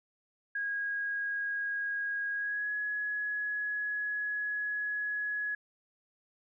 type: tone with pitch glide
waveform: sine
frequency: 1642 to 1683.3 Hz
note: G#6 to G#6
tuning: -20 to +23 cents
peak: -31 dBFS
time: 0.55-5.55 s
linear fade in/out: 5 ms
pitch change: +43 cents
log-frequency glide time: 2.32-2.73 s
effects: none